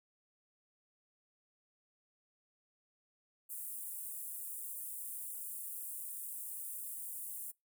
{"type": "high-pass noise", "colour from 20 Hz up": "pink", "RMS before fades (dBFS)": -44, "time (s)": [3.49, 7.52], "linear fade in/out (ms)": 20, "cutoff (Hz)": 8700, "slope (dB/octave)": 48, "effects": ["noise-tail reverb RT60 0.2 s tail -24 dB re dry"]}